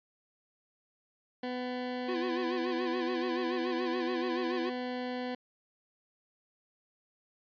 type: tone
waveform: 20% pulse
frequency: 250 Hz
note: B3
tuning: 21 cents sharp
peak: -29 dBFS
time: 1.43-5.35 s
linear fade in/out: 5 ms
type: tone with vibrato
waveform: square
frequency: 348.7 Hz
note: F4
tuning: 3 cents flat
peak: -33 dBFS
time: 2.08-4.7 s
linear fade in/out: 10 ms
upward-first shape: sine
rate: 7 Hz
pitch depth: 97 cents each way
effects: resampled to 11025 Hz